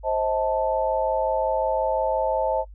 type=chord; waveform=sine; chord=A diminished; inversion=first; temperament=just; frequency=528 / 633.6 / 880 Hz; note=C5 / Eb5 / A5; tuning=+16 / +31 / 0 cents; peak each=-25 dBFS; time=0.03-2.65 s; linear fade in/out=50 ms; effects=noise-tail reverb RT60 0.1 s tail -21 dB re dry + added 50 Hz sine -40 dBFS peak until 2.74 s